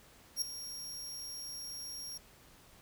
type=tone with ADSR envelope; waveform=sawtooth; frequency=5588 Hz; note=F8; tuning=in tune; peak=-26 dBFS; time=0.36-2.18 s; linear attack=57 ms; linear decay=5 ms; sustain=-13 dB; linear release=9 ms; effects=pink hiss -60 dBFS RMS until 2.81 s